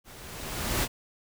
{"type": "noise with level ramp", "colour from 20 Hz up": "pink", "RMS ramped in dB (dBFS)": [-49, -25], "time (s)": [0.04, 0.88], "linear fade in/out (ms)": 50, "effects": []}